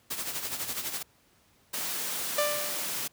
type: noise with tremolo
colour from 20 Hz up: white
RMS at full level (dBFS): -32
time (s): 0.1-1.03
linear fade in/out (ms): 10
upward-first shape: sine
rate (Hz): 12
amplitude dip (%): 60
type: high-pass noise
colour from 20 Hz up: white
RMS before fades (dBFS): -33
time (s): 1.73-3.08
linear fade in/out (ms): 10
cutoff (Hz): 120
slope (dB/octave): 96
type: tone with exponential decay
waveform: sawtooth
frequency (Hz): 591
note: D5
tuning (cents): +11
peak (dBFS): -19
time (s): 2.38-3.07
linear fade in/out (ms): 5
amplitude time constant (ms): 150
effects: pink hiss -64 dBFS RMS until 3.12 s + high-pass 60 Hz 12 dB/octave